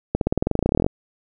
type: accelerating click train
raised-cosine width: 2 ms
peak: -5 dBFS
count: 20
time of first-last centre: 0.15-0.864 s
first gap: 62 ms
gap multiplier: 0.94
effects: none